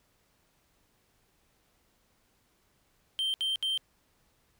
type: tone bursts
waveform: triangle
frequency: 3136 Hz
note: G7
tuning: in tune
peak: -26 dBFS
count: 3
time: 3.19-3.776 s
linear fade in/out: 0 ms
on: 150 ms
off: 68 ms
effects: pink hiss -70 dBFS RMS until 4.59 s